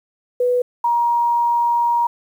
sine tone pair in turn, 493.9 / 946.2 Hz, B4 / A#5, 0 / +26 cents, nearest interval major seventh, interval 1126 cents, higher second, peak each -14 dBFS, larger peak neither, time 0.4-0.62 / 0.84-2.07 s, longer second, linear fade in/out 5 ms, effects 8-bit

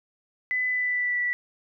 sine tone with pitch glide, 2005 to 1959.2 Hz, B6 to B6, +26 to -14 cents, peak -23 dBFS, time 0.51-1.33 s, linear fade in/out 0 ms, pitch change -40 cents, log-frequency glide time 0.68-1.2 s, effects none

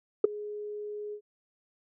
sine tone with ADSR envelope, 417.7 Hz, G#4, 10 cents sharp, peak -11 dBFS, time 0.24-1.21 s, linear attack 4 ms, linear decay 11 ms, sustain -24 dB, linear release 78 ms, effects tanh soft clip ceiling -11 dBFS

